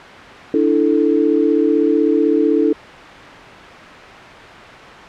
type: chord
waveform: sine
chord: D suspended second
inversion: none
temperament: equal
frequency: 293.7 / 329.6 / 440 Hz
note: D4 / E4 / A4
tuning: 0 / 0 / 0 cents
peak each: -16 dBFS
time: 0.54-2.73 s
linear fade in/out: 2 ms
effects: white hiss -34 dBFS RMS until 5.08 s + low-pass 2000 Hz 12 dB/octave